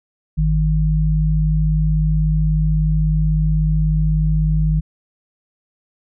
sine tone pair together, 51.87 / 155.56 Hz, G#1 / D#3, -1 / 0 cents, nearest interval octave + perfect fifth, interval 1901 cents, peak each -16 dBFS, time 0.37-4.81 s, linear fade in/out 20 ms, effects none

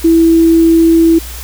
sine tone, 329.6 Hz, E4, in tune, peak -4 dBFS, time 0.04-1.19 s, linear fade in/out 10 ms, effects added 60 Hz sine -25 dBFS peak until 1.43 s + white hiss -29 dBFS RMS until 1.43 s

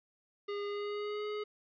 square tone with pitch glide, 407.7 to 420.1 Hz, G#4 to G#4, -32 to +20 cents, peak -36 dBFS, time 0.48-1.44 s, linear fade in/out 10 ms, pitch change +52 cents, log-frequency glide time 0.66-1.25 s, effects resampled to 11025 Hz + 12-bit

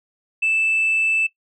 sine tone, 2638 Hz, E7, 1 cent sharp, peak -15 dBFS, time 0.42-1.27 s, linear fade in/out 10 ms, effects noise-tail reverb RT60 0.1 s tail -18 dB re dry + tanh soft clip ceiling -13 dBFS

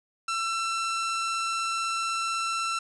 sawtooth tone, 1342 Hz, E6, 31 cents sharp, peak -23 dBFS, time 0.28-2.79 s, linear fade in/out 5 ms, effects resampled to 22050 Hz + 9-bit

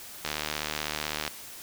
click train, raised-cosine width 0.2 ms, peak -12 dBFS, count 79, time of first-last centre 0.25-1.278 s, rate 75.9 Hz, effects white hiss -44 dBFS RMS until 1.62 s

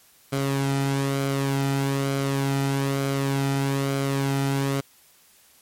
sawtooth tone with flanger, 137.6 Hz, C#3, 12 cents flat, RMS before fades -24 dBFS, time 0.32-4.81 s, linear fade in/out 10 ms, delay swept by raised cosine 1.1 to 1.83 ms, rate 1.1 Hz, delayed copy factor -0.5, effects white hiss -56 dBFS RMS until 5.61 s + MP3 64 kbps

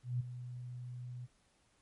sine tone with ADSR envelope, 123.47 Hz, B2, in tune, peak -30 dBFS, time 0.03-1.27 s, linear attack 170 ms, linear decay 14 ms, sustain -12 dB, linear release 26 ms, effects pink hiss -72 dBFS RMS until 1.81 s + MP3 48 kbps

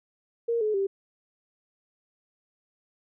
sine tone with pitch steps, 466.3 / 427.6 / 392.1 Hz, A#4 / A4 / G4, +1 / -49 / 0 cents, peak -23 dBFS, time 0.48-0.87 s, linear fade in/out 10 ms, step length 130 ms, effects none

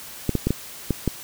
clicks, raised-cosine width 3 ms, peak -7 dBFS, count 6, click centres 0.293 / 0.353 / 0.47 / 0.506 / 0.907 / 1.077 s, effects white hiss -39 dBFS RMS until 1.23 s

